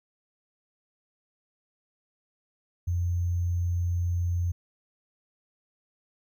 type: tone with sample-and-hold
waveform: sine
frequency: 87.31 Hz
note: F2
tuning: in tune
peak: -24 dBFS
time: 2.87-4.52 s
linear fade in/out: 10 ms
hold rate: 6300 Hz
effects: none